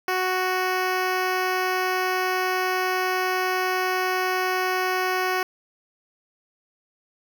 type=tone with notch filter; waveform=10% pulse; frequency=370 Hz; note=F#4; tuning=in tune; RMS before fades=-24 dBFS; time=0.08-5.43 s; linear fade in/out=2 ms; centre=8300 Hz; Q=0.85; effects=none